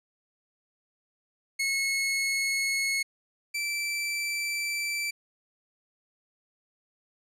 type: tone pair in turn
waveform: sawtooth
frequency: 2183 / 2332 Hz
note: C#7 / D7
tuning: -27 / -13 cents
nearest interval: minor second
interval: 114 cents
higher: second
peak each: -22 / -25 dBFS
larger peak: first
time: 1.59-3.03 / 3.54-5.11 s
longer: second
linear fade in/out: 10 ms
effects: low-pass 12000 Hz 12 dB/octave